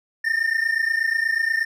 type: tone pair together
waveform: triangle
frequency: 1798 / 1826.3 Hz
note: A6 / A#6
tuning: +37 / -36 cents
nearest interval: unison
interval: 27 cents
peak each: -20 / -21 dBFS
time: 0.24-1.65 s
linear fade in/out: 10 ms
effects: none